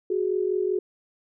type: tone pair together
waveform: sine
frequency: 369.5 / 414.7 Hz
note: F#4 / G#4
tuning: -2 / -3 cents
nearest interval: major second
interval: 199 cents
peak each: -24 / -26 dBFS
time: 0.1-0.79 s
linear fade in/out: 5 ms
effects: none